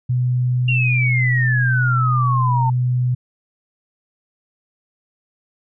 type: tone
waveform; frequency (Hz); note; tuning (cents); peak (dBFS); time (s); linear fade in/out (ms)
sine; 124.8; B2; +19; -15; 0.09-3.15; 10
type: exponential sweep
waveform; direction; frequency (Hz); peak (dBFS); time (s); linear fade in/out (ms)
sine; down; 2794 to 889; -18; 0.68-2.7; 5
effects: none